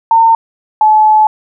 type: tone pair in turn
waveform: sine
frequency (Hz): 908 / 860.7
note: A#5 / A5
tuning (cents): -46 / -38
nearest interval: minor second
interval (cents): 92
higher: first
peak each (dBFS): -4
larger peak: neither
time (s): 0.11-0.35 / 0.81-1.27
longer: second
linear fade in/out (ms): 2
effects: none